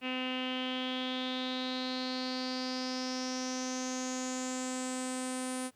sawtooth tone with low-pass filter sweep, 256 Hz, C4, 38 cents flat, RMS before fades -36 dBFS, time 0.01-5.71 s, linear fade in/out 50 ms, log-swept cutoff 2700 to 9500 Hz, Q 7.2, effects pink hiss -70 dBFS RMS until 5.75 s + high-pass 60 Hz 12 dB/octave

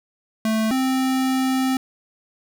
square tone pair in turn, 220 / 261.6 Hz, A3 / C4, 0 / 0 cents, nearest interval minor third, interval 300 cents, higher second, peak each -19 dBFS, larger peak neither, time 0.45-0.71 / 0.71-1.77 s, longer second, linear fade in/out 2 ms, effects none

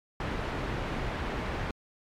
pink low-pass noise, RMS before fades -33 dBFS, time 0.2-1.71 s, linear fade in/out 2 ms, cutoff 2200 Hz, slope 12 dB/octave, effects MP3 96 kbps

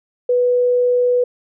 sine tone, 492.6 Hz, B4, 5 cents flat, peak -12 dBFS, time 0.29-1.24 s, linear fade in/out 5 ms, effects none

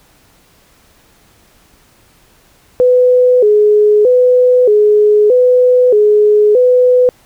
sine tone with vibrato, 458.2 Hz, A#4, 30 cents flat, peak -5 dBFS, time 2.8-7.09 s, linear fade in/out 0 ms, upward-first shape square, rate 0.8 Hz, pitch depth 150 cents each way, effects pink hiss -49 dBFS RMS until 7.25 s

